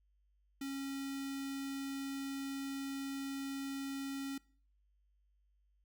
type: tone with notch filter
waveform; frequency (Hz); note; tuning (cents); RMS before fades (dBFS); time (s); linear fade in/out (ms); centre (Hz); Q
square; 274; C#4; -20; -41; 0.61-4.38; 5; 660; 0.55
effects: noise-tail reverb RT60 0.5 s tail -24 dB re dry + added 50 Hz sine -70 dBFS peak until 5.84 s